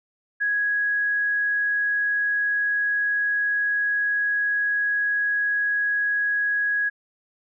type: tone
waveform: sine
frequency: 1663 Hz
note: G#6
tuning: 2 cents sharp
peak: -20 dBFS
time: 0.4-6.9 s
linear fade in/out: 20 ms
effects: none